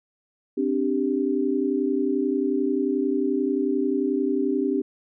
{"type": "chord", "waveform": "sine", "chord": "C suspended second", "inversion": "none", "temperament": "equal with one note detuned", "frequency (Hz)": [262.4, 293.7, 392], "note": ["C4", "D4", "G4"], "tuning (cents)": [5, 0, 0], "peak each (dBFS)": -25, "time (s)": [0.57, 4.82], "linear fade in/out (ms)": 10, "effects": []}